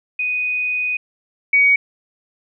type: tone pair in turn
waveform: sine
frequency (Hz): 2489 / 2251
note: D#7 / C#7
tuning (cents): 0 / +26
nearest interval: major second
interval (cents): 174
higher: first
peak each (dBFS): -18 / -10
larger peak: second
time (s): 0.19-0.97 / 1.53-1.76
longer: first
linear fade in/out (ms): 5
effects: none

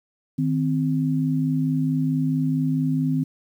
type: tone pair together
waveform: sine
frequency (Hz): 155.45 / 260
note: D#3 / C4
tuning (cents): -1 / -11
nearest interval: major sixth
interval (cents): 890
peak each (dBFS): -22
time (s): 0.38-3.24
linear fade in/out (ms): 10
effects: 9-bit

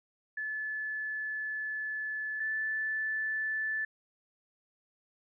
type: tone pair in turn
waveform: sine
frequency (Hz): 1730 / 1749.1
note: A6 / A6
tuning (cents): -30 / -11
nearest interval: unison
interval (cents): 19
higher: second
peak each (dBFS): -33 / -30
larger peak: second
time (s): 0.37-2.4 / 2.4-3.85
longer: first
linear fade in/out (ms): 5
effects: none

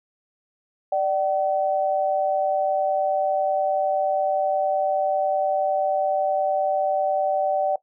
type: tone pair together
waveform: sine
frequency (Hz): 593 / 762.7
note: D5 / G5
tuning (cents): +17 / -48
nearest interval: major third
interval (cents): 435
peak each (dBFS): -22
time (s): 0.92-7.76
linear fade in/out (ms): 5
effects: noise-tail reverb RT60 0.1 s tail -18 dB re dry

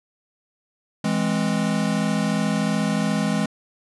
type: chord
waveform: square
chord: E augmented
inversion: none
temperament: equal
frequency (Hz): 164.81 / 207.7 / 261.6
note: E3 / G#3 / B#3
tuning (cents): 0 / 0 / 0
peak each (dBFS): -26 / -23 / -28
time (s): 1.04-3.46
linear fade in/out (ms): 5
effects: resampled to 24000 Hz

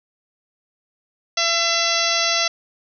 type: harmonic tone with a mistuned harmonic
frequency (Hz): 674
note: E5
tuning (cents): +38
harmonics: 1 / 2 / 3 / 4 / 5 / 6 / 7 / 8 / 9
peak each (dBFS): -26 / -26 / -26 / -26 / -26 / -26 / -26 / -26 / -26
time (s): 1.37-2.48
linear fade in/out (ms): 5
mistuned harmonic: 7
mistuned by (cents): -18
effects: none

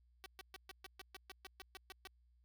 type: tone bursts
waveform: 5% pulse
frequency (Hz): 381.4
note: G4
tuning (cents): -47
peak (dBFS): -38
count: 13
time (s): 0.24-2.073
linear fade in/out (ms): 0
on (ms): 21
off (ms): 130
effects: added 60 Hz sine -68 dBFS peak until 2.44 s

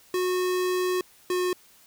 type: tone pair in turn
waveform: square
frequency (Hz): 365.1 / 362.4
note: F#4 / F#4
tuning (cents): -23 / -36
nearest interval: unison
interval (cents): 13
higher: first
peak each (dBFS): -24 / -24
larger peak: neither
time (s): 0.14-1.01 / 1.3-1.53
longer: first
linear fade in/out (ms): 2
effects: white hiss -56 dBFS RMS until 1.86 s

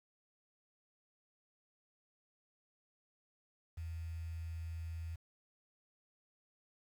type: tone with quantisation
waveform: sine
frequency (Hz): 82.41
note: E2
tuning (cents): 0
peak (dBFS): -40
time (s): 3.77-5.16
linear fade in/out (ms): 10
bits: 10
effects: none

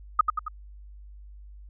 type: tone with echo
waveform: sine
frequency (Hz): 1249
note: D#6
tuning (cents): +6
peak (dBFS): -13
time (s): 0.19-0.21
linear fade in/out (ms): 5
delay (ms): 91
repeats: 3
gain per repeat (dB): -5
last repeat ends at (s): 0.483
effects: added 50 Hz sine -43 dBFS peak until 1.69 s

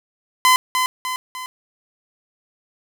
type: tone with echo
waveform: sawtooth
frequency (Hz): 1020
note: C6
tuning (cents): -44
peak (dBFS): -7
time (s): 0.45-0.56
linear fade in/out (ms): 0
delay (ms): 300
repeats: 3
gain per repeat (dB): -6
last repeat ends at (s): 1.46
effects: none

